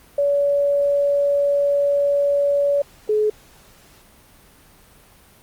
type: tone pair in turn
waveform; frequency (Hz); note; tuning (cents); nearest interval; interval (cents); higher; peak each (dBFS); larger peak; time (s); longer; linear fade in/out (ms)
sine; 569 / 426; C#5 / G#4; +45 / +44; perfect fourth; 501; first; -15; neither; 0.18-2.82 / 3.09-3.3; first; 5
effects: pink hiss -50 dBFS RMS until 5.42 s + Opus 32 kbps